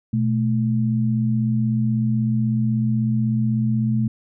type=tone pair together; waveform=sine; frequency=121.97 / 218.2 Hz; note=B2 / A3; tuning=-21 / -14 cents; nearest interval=minor seventh; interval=1007 cents; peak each=-20 dBFS; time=0.13-4.08 s; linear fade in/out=5 ms; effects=none